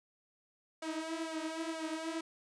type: tone with flanger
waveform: sawtooth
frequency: 321.8 Hz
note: E4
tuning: 42 cents flat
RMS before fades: -39 dBFS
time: 0.82-2.21 s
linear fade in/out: 5 ms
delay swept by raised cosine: 1.7 to 7.6 ms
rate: 2.1 Hz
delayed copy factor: +0.75
effects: resampled to 22050 Hz